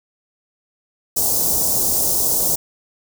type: band-stop noise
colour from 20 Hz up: white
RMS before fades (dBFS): -18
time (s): 1.16-2.56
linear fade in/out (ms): 10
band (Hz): 800 to 5600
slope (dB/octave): 24
effects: none